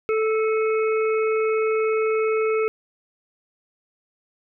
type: harmonic tone with a mistuned harmonic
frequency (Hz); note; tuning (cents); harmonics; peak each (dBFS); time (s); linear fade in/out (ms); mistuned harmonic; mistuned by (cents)
438.6; A4; -6; 1 / 3 / 5 / 6; -19 / -29 / -33 / -35; 0.09-2.68; 0; 6; -60
effects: none